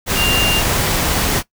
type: tone in noise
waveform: sine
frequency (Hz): 2794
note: F7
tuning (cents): 0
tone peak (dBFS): -15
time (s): 0.15-0.63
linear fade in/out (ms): 50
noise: pink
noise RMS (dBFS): -17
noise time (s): 0.06-1.43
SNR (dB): -1
effects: noise-tail reverb RT60 0.1 s tail -18 dB re dry